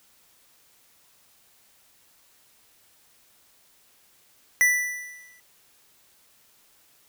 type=tone with exponential decay; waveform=square; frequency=1975.5 Hz; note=B6; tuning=in tune; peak=-15 dBFS; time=4.61-5.4 s; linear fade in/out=0 ms; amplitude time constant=170 ms; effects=white hiss -60 dBFS RMS until 7.08 s